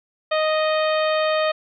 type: harmonic tone with a mistuned harmonic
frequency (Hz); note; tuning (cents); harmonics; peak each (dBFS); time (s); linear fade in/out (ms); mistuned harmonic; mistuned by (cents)
622.3; D#5; 0; 1 / 2 / 3 / 4 / 5 / 6 / 7; -19 / -25 / -29 / -31 / -33 / -35 / -36; 0.31-1.52; 10; 6; -23
effects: none